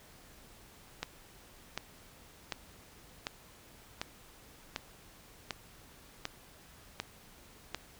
click train, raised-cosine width 0.2 ms, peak -17 dBFS, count 10, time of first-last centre 1.03-7.746 s, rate 1.34 Hz, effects pink hiss -57 dBFS RMS until 7.99 s

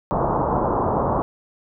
white low-pass noise, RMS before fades -21 dBFS, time 0.11-1.22 s, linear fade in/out 0 ms, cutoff 1100 Hz, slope 48 dB/octave, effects none

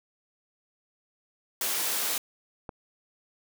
white high-pass noise, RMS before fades -29 dBFS, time 1.61-2.18 s, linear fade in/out 2 ms, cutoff 280 Hz, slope 12 dB/octave
click, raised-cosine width 1 ms, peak -23 dBFS, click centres 2.692 s
effects none

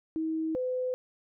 sine tone pair in turn, 319.3 / 506.9 Hz, D#4 / B4, +45 / +45 cents, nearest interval minor sixth, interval 800 cents, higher second, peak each -28 dBFS, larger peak neither, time 0.16-0.55 / 0.55-0.94 s, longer neither, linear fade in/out 0 ms, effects none

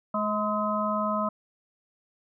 harmonic tone with a mistuned harmonic, 211.9 Hz, G#3, 35 cents sharp, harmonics 1 / 3 / 5 / 6, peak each -30 / -30 / -30 / -30 dBFS, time 0.14-1.29 s, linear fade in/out 5 ms, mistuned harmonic 5, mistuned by -49 cents, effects none

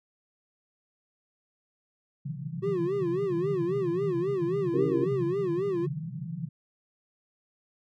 pink band-pass noise, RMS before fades -35 dBFS, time 2.25-6.49 s, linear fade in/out 10 ms, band 130 to 180 Hz, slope 96 dB/octave
triangle tone with vibrato, 370 Hz, F#4, in tune, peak -24 dBFS, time 2.62-5.87 s, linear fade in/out 20 ms, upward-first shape sine, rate 3.7 Hz, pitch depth 160 cents each way
sine chord, C# diminished seventh, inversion none, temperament equal, 277.2 / 329.6 / 392 / 466.2 Hz, C#4 / E4 / G4 / Bb4, 0 / 0 / 0 / 0 cents, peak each -31 dBFS, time 4.73-5.06 s, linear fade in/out 20 ms
effects none

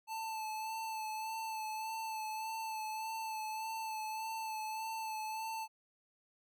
square tone with vibrato, 879 Hz, A5, 2 cents flat, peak -39 dBFS, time 0.07-5.68 s, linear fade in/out 50 ms, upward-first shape sine, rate 1.7 Hz, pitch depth 26 cents each way, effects none

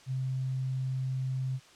triangle tone with tanh clipping, 130.81 Hz, C3, in tune, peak -29 dBFS, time 0.06-1.6 s, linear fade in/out 50 ms, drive 3 dB, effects white hiss -56 dBFS RMS until 1.75 s + low-pass 6000 Hz 12 dB/octave

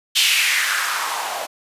blue noise with band-pass filter sweep, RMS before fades -20 dBFS, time 0.15-1.47 s, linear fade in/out 20 ms, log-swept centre 3200 to 640 Hz, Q 3.2, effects resampled to 32000 Hz

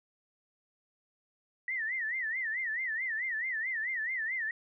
sine tone with vibrato, 1914 Hz, A#6, 45 cents sharp, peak -31 dBFS, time 1.68-4.51 s, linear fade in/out 2 ms, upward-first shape sine, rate 4.6 Hz, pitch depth 170 cents each way, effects none

